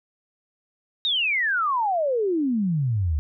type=exponential sweep; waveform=sine; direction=down; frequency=3803 to 70 Hz; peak=-20 dBFS; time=1.05-3.19 s; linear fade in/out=0 ms; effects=none